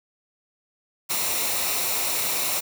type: noise with comb filter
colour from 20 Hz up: white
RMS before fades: -25 dBFS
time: 1.09-2.61 s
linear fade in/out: 20 ms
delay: 0.62 ms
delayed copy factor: -0.5
effects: none